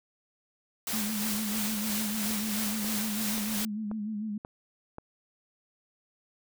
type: noise with tremolo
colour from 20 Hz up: white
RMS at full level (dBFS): -32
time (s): 0.87-3.65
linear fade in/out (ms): 2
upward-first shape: sine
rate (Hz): 3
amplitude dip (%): 35
type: tone with vibrato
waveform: sine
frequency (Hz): 212.7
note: G#3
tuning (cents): +42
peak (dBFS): -31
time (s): 0.93-4.38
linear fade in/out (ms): 5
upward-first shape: sine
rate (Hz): 6.7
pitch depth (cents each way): 64
type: click train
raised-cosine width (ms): 1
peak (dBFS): -26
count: 6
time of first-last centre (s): 2.31-4.984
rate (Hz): 1.87
effects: none